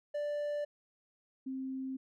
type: tone pair in turn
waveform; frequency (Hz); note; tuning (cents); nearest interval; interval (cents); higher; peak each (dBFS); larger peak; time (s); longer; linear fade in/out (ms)
triangle / sine; 587.3 / 263.7; D5 / C4; 0 / +14; octave + major second; 1386; first; -31 / -36; first; 0.14-0.65 / 1.46-1.97; neither; 10
effects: none